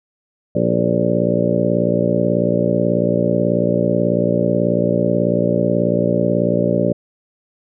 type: harmonic tone with a mistuned harmonic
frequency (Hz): 58.27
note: A#1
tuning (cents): 0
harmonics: 2 / 3 / 4 / 5 / 6 / 7 / 8 / 9 / 10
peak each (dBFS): -24 / -20 / -22 / -25 / -24 / -25 / -26 / -23 / -20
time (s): 0.55-6.93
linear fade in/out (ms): 5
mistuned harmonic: 8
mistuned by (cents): -52
effects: none